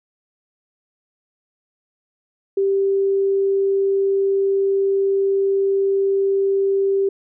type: tone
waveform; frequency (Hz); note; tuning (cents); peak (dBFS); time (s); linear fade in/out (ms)
sine; 392; G4; 0; -15; 2.57-7.09; 5
effects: none